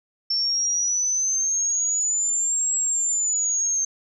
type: exponential two-way sweep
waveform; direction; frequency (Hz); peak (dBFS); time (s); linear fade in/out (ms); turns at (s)
sine; up then down; 5400 to 7660 to 6320; -20; 0.3-3.85; 5; 2.75
effects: none